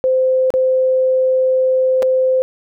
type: tone with dropouts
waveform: sine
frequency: 518 Hz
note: C5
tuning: 17 cents flat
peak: -11 dBFS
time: 0.04-2.42 s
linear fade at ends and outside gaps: 0 ms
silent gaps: 0.504-0.539 / 2.023-2.028 s
effects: none